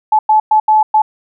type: tone bursts at uneven times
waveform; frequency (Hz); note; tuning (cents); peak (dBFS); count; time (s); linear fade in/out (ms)
sine; 862; A5; -36; -6; 5; 0.12-0.19 / 0.29-0.4 / 0.51-0.6 / 0.68-0.83 / 0.94-1.02; 5
effects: none